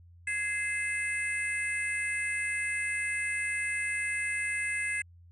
sine tone cluster, 1670 / 2076 / 2598 / 8100 Hz, G#6 / C7 / E7 / B8, +9 / -14 / -26 / +43 cents, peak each -35 / -31 / -37 / -37 dBFS, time 0.27-5.02 s, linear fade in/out 5 ms, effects tanh soft clip ceiling -21 dBFS + added 86 Hz sine -52 dBFS peak until 5.31 s

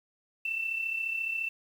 sine tone with amplitude modulation, 2674 Hz, E7, 24 cents sharp, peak -27 dBFS, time 0.45-1.49 s, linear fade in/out 5 ms, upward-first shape sine, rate 34.4 Hz, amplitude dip 55%, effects 9-bit

